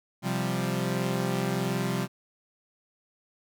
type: chord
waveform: sawtooth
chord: C suspended fourth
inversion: none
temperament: equal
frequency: 130.81 / 174.61 / 196 Hz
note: C3 / F3 / G3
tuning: 0 / 0 / 0 cents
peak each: -27 dBFS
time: 0.22-2.08 s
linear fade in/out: 50 ms
effects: none